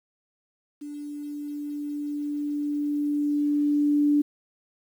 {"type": "tone with level ramp", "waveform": "sine", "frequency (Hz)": 292.5, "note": "D4", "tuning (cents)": -7, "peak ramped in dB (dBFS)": [-34, -17], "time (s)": [0.81, 4.22], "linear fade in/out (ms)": 10, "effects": ["9-bit"]}